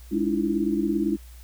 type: tone cluster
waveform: sine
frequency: 207.1 / 290.2 / 320.6 / 338.2 Hz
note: G#3 / D4 / E4 / E4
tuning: -5 / -21 / -48 / +44 cents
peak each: -27 dBFS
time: 0.11-1.17 s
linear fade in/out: 20 ms
effects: added 60 Hz sine -42 dBFS peak until 1.43 s + white hiss -54 dBFS RMS until 1.43 s